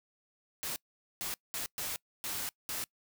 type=noise bursts at uneven times; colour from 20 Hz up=white; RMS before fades=-37 dBFS; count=6; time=0.63-0.76 / 1.21-1.34 / 1.54-1.66 / 1.78-1.96 / 2.24-2.49 / 2.69-2.84 s; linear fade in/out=0 ms; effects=noise-tail reverb RT60 0.1 s tail -24 dB re dry